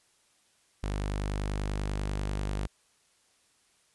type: tone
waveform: sawtooth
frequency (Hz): 50.2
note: G1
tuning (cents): +42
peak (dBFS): -26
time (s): 0.83-2.67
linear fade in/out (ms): 5
effects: white hiss -67 dBFS RMS until 3.94 s + resampled to 24000 Hz